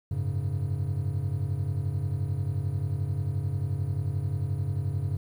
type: chord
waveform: triangle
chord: F# suspended second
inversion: none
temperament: equal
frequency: 92.5 / 103.83 / 138.59 Hz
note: F#2 / G#2 / C#3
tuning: 0 / 0 / 0 cents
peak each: -29 dBFS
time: 0.11-5.17 s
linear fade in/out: 5 ms
effects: 10-bit